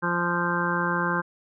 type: harmonic tone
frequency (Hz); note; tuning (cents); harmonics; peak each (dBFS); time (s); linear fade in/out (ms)
173.9; F3; -7; 1 / 2 / 3 / 5 / 6 / 7 / 8 / 9; -29 / -32 / -34 / -33 / -29 / -34 / -33 / -28; 0.02-1.22; 20
effects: none